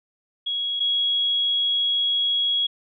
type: tone pair in turn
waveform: sine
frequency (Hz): 3322 / 3322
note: G#7 / G#7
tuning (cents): 0 / 0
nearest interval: unison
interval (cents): 0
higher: neither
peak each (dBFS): -23 / -19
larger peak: second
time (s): 0.46-0.8 / 0.8-2.67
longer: second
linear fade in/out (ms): 10
effects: none